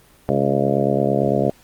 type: harmonic tone with a mistuned harmonic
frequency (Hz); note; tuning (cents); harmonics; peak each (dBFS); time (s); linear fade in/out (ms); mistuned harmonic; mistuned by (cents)
68.9; C#2; -10; 2 / 3 / 4 / 5 / 6 / 7 / 8 / 9 / 10; -24 / -23 / -25 / -27 / -23 / -27 / -24 / -23 / -26; 0.29-1.5; 0; 2; -87
effects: pink hiss -52 dBFS RMS until 1.63 s + Opus 24 kbps